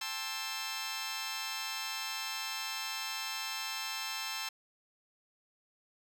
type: chord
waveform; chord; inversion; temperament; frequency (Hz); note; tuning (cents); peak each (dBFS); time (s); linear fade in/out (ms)
10% pulse; A minor seventh; third; just; 792 / 880 / 1056 / 1320; G5 / A5 / C6 / E6; +18 / 0 / +16 / +2; -38 / -34 / -34 / -35; 0.01-4.49; 5
effects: none